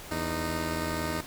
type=tone pair together; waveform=10% pulse; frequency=81.6 / 308.1 Hz; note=E2 / D#4; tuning=-17 / -17 cents; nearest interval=octave + major seventh; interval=2300 cents; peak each=-24 dBFS; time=0.11-1.21 s; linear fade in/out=5 ms; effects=pink hiss -44 dBFS RMS until 1.26 s